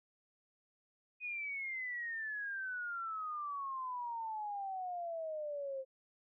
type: exponential sweep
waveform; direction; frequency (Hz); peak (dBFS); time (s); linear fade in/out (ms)
sine; down; 2500 to 523.3; -38; 1.2-5.85; 50
effects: none